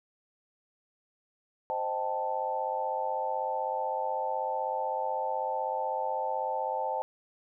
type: chord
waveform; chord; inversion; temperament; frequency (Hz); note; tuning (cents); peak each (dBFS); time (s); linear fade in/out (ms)
sine; A half-diminished seventh; first; equal; 523.3 / 622.3 / 784 / 880; C5 / Eb5 / G5 / A5; 0 / 0 / 0 / 0; -35 / -37 / -35 / -32; 1.7-7.02; 0
effects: none